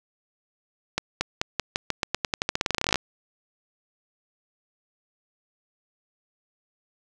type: accelerating click train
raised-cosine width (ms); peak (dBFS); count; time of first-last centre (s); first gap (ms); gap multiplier
0.2; -6; 26; 0.98-2.957; 230; 0.89
effects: none